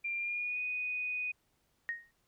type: tone with pitch glide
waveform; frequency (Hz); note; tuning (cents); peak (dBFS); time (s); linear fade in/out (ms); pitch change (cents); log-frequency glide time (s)
sine; 2382 to 2485; D7 to D#7; +24 to -3; -33; 0.04-1.32; 10; +73; 0.16-0.62
type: tone with exponential decay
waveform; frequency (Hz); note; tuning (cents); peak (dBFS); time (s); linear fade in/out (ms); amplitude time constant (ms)
sine; 1864.7; A#6; 0; -30; 1.89-2.11; 0; 47
effects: pink hiss -75 dBFS RMS until 2.27 s